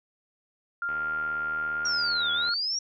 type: tone with pitch glide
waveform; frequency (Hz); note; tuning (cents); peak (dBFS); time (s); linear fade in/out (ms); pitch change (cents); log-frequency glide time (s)
sine; 1396.9 to 1407.4; F6 to F6; 0 to +13; -27; 0.82-2.54; 2; +13; 1.55-1.89
type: click train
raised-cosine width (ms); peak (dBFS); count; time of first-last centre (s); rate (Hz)
0.5; -27; 125; 0.89-2.49; 77.5
type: linear two-way sweep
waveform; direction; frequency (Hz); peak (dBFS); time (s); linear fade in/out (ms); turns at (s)
sine; down then up; 5710 to 3322 to 5710; -26; 1.85-2.79; 5; 2.32
effects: none